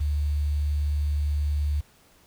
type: tone with quantisation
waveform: sine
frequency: 73.42 Hz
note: D2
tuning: in tune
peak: -22 dBFS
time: 0-1.81 s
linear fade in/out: 10 ms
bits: 8
effects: pink hiss -58 dBFS RMS until 2.26 s